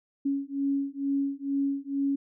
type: beating tone pair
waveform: sine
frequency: 276.6 / 278.8 Hz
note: C#4 / C#4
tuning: -4 / +10 cents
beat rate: 2.2 Hz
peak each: -29 dBFS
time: 0.25-2.16 s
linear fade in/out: 10 ms
effects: none